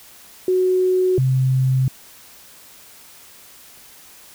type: tone pair in turn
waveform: sine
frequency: 369.4 / 130.6 Hz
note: F#4 / C3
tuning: -3 / -3 cents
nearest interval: octave + tritone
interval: 1800 cents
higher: first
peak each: -14 dBFS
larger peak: neither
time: 0.48-1.18 / 1.18-1.88 s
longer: neither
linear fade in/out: 2 ms
effects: white hiss -45 dBFS RMS until 4.34 s